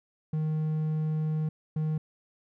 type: tone pair in turn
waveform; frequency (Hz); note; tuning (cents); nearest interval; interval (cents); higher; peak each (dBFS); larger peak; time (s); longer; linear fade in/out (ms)
triangle; 155.56 / 155.56; D#3 / D#3; 0 / 0; unison; 0; neither; -24; neither; 0.33-1.49 / 1.76-1.98; first; 5
effects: none